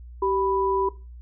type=tone pair together; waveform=sine; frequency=386.9 / 987.8 Hz; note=G4 / B5; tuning=-23 / 0 cents; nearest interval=octave + major third; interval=1623 cents; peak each=-22 / -24 dBFS; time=0.22-0.89 s; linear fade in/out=5 ms; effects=noise-tail reverb RT60 0.3 s tail -18 dB re dry + added 60 Hz sine -39 dBFS peak until 1.21 s

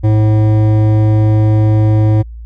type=tone with hard clipping; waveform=triangle; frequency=107.8 Hz; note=A2; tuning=35 cents flat; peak=-9 dBFS; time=0.03-2.23 s; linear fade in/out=20 ms; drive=16 dB; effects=added 57 Hz sine -26 dBFS peak until 2.45 s

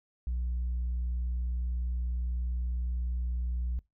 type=tone; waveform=sine; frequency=60.8 Hz; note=B1; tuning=26 cents flat; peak=-27 dBFS; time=0.27-3.79 s; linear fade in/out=0 ms; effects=noise-tail reverb RT60 0.2 s tail -24 dB re dry + tanh soft clip ceiling -27 dBFS

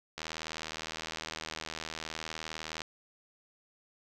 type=click train; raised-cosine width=0.2 ms; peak=-20 dBFS; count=211; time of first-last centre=0.18-2.818 s; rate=79.6 Hz; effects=none

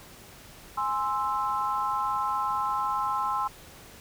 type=chord; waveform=sine; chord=Ab augmented; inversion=none; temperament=equal; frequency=830.6 / 1046.5 / 1318.5 Hz; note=Ab5 / C6 / E6; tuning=0 / 0 / 0 cents; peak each=-31 / -28 / -31 dBFS; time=0.77-3.48 s; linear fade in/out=10 ms; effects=pink hiss -49 dBFS RMS until 4 s

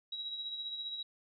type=tone with tremolo; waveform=sine; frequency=3862 Hz; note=B7; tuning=39 cents flat; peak=-36 dBFS; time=0.12-1.03 s; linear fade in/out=5 ms; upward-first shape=sine; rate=15 Hz; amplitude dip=45%; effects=none

